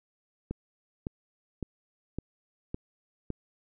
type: click train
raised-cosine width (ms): 3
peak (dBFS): -20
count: 6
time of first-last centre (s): 0.51-3.303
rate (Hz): 1.79
effects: none

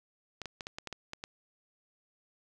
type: clicks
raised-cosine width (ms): 0.2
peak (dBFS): -22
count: 9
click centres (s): 0.417 / 0.457 / 0.608 / 0.669 / 0.785 / 0.873 / 0.927 / 1.134 / 1.239
effects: none

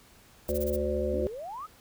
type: noise bursts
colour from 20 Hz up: violet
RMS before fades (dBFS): -38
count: 5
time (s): 0.48-0.765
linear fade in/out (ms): 10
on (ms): 41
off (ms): 20
type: harmonic tone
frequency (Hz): 73.42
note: D2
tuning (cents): 0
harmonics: 1 / 3 / 5 / 7 / 8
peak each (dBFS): -33 / -36 / -32 / -31 / -34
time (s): 0.49-1.27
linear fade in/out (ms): 0
type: exponential sweep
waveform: sine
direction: up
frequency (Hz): 250 to 1334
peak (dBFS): -36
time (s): 1.12-1.67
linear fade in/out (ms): 20
effects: pink hiss -57 dBFS RMS until 1.8 s

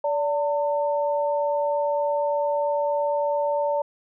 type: tone pair together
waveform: sine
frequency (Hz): 579 / 902.2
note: D5 / A5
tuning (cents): -25 / +43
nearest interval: minor sixth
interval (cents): 768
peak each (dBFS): -22 / -26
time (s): 0.04-3.82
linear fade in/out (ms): 5
effects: none

